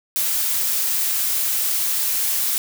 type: noise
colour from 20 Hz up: blue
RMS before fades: -21 dBFS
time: 0.16-2.58 s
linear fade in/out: 0 ms
effects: none